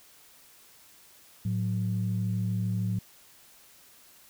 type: tone pair together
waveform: sine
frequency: 110 / 183.02 Hz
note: A2 / F#3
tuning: 0 / -19 cents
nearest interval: major sixth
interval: 881 cents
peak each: -27 / -30 dBFS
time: 1.45-2.99 s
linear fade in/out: 5 ms
effects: tanh soft clip ceiling -19 dBFS + white hiss -56 dBFS RMS until 4.29 s